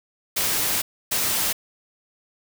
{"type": "noise bursts at uneven times", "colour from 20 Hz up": "white", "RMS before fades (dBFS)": -23, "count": 2, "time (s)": [[0.36, 0.82], [1.11, 1.53]], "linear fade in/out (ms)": 10, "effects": []}